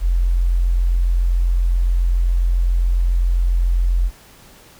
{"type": "tone", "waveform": "sine", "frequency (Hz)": 43.68, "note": "F1", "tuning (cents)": 1, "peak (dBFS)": -13, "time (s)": [0, 4.11], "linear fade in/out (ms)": 50, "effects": ["pink hiss -46 dBFS RMS until 4.79 s"]}